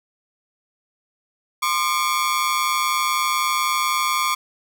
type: ring-modulated tone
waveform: sawtooth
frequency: 1128 Hz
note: C#6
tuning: 30 cents sharp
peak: -12 dBFS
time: 1.62-4.35 s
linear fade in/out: 10 ms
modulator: 80 Hz
effects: none

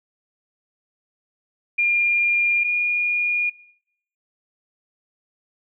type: tone pair in turn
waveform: sine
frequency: 2406 / 2431 Hz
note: D7 / D#7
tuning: +41 / -41 cents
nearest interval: unison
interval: 18 cents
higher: second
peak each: -16 / -19 dBFS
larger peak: first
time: 1.78-2.64 / 2.64-3.5 s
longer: neither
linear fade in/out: 10 ms
effects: noise-tail reverb RT60 0.7 s tail -20 dB re dry

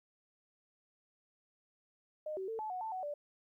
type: tone with pitch steps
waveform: sine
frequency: 613 / 380.6 / 447.9 / 864 / 735 / 884 / 745 / 585 Hz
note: D#5 / F#4 / A4 / A5 / F#5 / A5 / F#5 / D5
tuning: -26 / +49 / +31 / -32 / -12 / +8 / +12 / -7 cents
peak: -37 dBFS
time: 2.26-3.14 s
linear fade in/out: 5 ms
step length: 110 ms
effects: 13-bit

